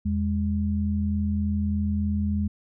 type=tone pair together; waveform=sine; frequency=82.41 / 205.7 Hz; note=E2 / G#3; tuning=0 / -16 cents; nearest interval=octave + major third; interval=1584 cents; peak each=-25 dBFS; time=0.05-2.48 s; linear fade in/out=10 ms; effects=none